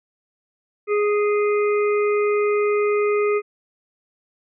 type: harmonic tone with a mistuned harmonic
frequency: 415.3 Hz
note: G#4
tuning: in tune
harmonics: 1 / 3 / 5 / 6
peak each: -17 / -27 / -31 / -33 dBFS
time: 0.87-3.42 s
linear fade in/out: 50 ms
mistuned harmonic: 6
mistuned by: -19 cents
effects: none

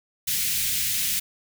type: band-stop noise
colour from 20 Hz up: white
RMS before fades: -25 dBFS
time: 0.27-1.2 s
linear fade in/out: 10 ms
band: 190 to 2000 Hz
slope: 24 dB/octave
effects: none

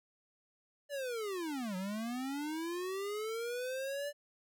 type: linear two-way sweep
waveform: square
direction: down then up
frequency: 587.3 to 180.8 to 587.3 Hz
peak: -37 dBFS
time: 0.89-4.13 s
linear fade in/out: 50 ms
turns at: 1.76 s
effects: none

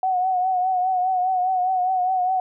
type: tone with vibrato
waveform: sine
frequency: 740 Hz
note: F#5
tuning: in tune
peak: -18 dBFS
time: 0.03-2.4 s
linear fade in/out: 2 ms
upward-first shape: triangle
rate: 4.9 Hz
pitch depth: 56 cents each way
effects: none

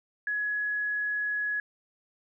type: tone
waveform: sine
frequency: 1683 Hz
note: G#6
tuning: 23 cents sharp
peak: -27 dBFS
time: 0.27-1.6 s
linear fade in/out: 2 ms
effects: none

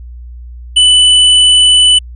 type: tone with hard clipping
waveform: sine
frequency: 2988 Hz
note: F#7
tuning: 16 cents sharp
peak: -5 dBFS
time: 0.76-1.99 s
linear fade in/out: 10 ms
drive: 12 dB
effects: added 60 Hz sine -26 dBFS peak until 2.15 s + resampled to 24000 Hz

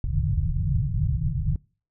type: low-pass noise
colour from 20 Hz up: white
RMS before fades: -24 dBFS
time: 0.04-1.56 s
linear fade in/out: 2 ms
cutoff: 160 Hz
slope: 96 dB/octave
effects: noise-tail reverb RT60 0.4 s tail -25 dB re dry

